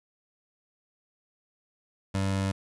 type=tone; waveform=25% pulse; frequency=97.1 Hz; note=G2; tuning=16 cents flat; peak=-22 dBFS; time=2.14-2.52 s; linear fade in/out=10 ms; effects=resampled to 24000 Hz + 10-bit